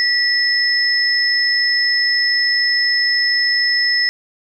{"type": "tone pair together", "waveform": "sine", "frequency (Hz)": [1946, 5201], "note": ["B6", "E8"], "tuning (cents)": [-26, -24], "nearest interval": "octave + perfect fourth", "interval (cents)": 1702, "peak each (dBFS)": -16, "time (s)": [0, 4.09], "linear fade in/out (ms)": 0, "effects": []}